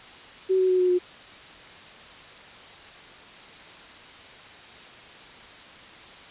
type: tone with pitch steps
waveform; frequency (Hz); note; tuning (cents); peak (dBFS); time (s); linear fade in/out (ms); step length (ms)
sine; 377.2 / 372.7 / 368.2 / 363.7 / 359.3; F#4 / F#4 / F#4 / F#4 / F4; +33 / +13 / -8 / -30 / +49; -18; 0.49-0.99; 20; 100
effects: white hiss -45 dBFS RMS until 6.3 s + resampled to 8000 Hz